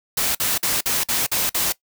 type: noise bursts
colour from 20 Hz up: white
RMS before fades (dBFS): -21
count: 7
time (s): 0.17-1.724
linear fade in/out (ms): 5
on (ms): 180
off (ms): 49
effects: noise-tail reverb RT60 0.1 s tail -20 dB re dry